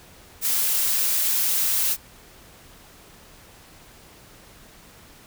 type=noise; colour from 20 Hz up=blue; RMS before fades=-22 dBFS; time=0.41-1.97 s; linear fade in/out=50 ms; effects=pink hiss -49 dBFS RMS until 5.26 s